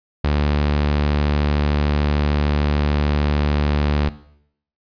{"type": "tone", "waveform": "sawtooth", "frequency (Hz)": 73.42, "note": "D2", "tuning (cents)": 0, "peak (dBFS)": -12, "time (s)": [0.24, 4.09], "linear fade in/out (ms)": 5, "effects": ["noise-tail reverb RT60 0.7 s tail -17 dB re dry", "resampled to 11025 Hz"]}